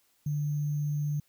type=tone with sample-and-hold; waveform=sine; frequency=147.4 Hz; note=D3; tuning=7 cents sharp; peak=-27 dBFS; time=0.26-1.2 s; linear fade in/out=5 ms; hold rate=6300 Hz; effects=white hiss -69 dBFS RMS until 1.28 s